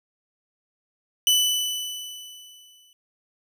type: tone with exponential decay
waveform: sawtooth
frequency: 2986 Hz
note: F#7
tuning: 15 cents sharp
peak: -12 dBFS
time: 1.27-2.93 s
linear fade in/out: 1 ms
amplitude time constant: 360 ms
effects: none